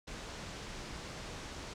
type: low-pass noise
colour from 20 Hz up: pink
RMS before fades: -45 dBFS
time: 0.07-1.74 s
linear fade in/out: 10 ms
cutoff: 7300 Hz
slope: 24 dB/octave
effects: none